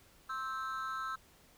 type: tone with amplitude modulation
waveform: triangle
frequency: 1312 Hz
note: E6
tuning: 9 cents flat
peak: -30 dBFS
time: 0.29-1.16 s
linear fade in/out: 10 ms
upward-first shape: sine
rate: 253 Hz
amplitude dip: 100%
effects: pink hiss -63 dBFS RMS until 1.57 s